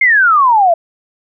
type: exponential sweep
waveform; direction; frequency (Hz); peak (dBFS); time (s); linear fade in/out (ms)
sine; down; 2164 to 652; -6; 0.01-0.74; 5
effects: none